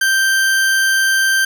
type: tone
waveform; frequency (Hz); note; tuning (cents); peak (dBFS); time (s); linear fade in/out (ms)
40% pulse; 1568; G6; 0; -11; 0.01-1.45; 5
effects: none